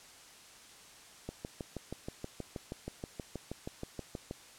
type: click train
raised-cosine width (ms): 2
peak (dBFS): -25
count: 20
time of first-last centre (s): 1.29-4.311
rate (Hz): 6.29
effects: white hiss -55 dBFS RMS until 4.58 s + low-pass 9000 Hz 12 dB/octave